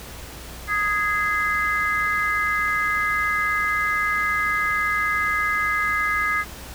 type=chord; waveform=sine; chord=Ab major; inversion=second; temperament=equal with one note detuned; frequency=1244.5 / 1661.2 / 2061 Hz; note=Eb6 / Ab6 / C7; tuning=0 / 0 / -27 cents; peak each=-24 dBFS; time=0.67-6.45 s; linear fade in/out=50 ms; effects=added 60 Hz sine -40 dBFS peak until 6.74 s + pink hiss -39 dBFS RMS until 6.74 s